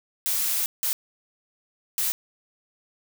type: noise bursts at uneven times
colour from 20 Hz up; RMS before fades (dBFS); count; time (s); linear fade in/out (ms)
blue; -25; 3; 0.26-0.66 / 0.83-0.93 / 1.98-2.12; 0
effects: none